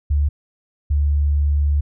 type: tone pair in turn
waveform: sine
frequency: 72.6 / 72.6 Hz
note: D2 / D2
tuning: -19 / -19 cents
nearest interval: unison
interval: 0 cents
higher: neither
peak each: -14 / -14 dBFS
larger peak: neither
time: 0.1-0.29 / 0.9-1.81 s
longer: second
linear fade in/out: 10 ms
effects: none